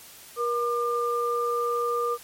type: tone pair together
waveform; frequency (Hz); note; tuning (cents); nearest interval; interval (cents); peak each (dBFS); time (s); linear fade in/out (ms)
sine; 476.2 / 1199.9; A#4 / D6; +37 / +37; octave + major third; 1600; -26; 0.36-2.18; 50
effects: white hiss -47 dBFS RMS until 2.23 s + MP3 64 kbps